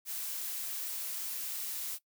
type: noise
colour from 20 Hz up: blue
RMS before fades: -38 dBFS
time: 0.05-1.99 s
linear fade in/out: 50 ms
effects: noise-tail reverb RT60 0.1 s tail -19 dB re dry